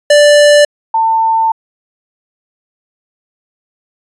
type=tone pair in turn; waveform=square / sine; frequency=587.3 / 896.7 Hz; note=D5 / A5; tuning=0 / +33 cents; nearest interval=perfect fifth; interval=733 cents; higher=second; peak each=-4 / -8 dBFS; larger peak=first; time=0.1-0.65 / 0.94-1.52 s; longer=second; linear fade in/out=5 ms; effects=resampled to 22050 Hz